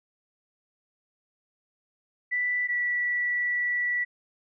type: tone pair in turn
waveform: sine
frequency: 1975.5 / 1953.9 Hz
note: B6 / B6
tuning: 0 / -19 cents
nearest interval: unison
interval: 19 cents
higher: first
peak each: -24 / -24 dBFS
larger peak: neither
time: 2.31-2.68 / 2.68-4.05 s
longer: second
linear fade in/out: 20 ms
effects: none